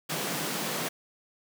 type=high-pass noise; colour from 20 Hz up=pink; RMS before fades=-32 dBFS; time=0.09-0.89 s; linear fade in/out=10 ms; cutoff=150 Hz; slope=48 dB/octave; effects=none